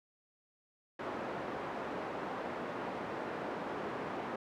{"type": "band-pass noise", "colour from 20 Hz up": "pink", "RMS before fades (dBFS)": -40, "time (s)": [0.99, 4.36], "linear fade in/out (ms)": 5, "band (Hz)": [280, 1300], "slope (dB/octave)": 12, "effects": []}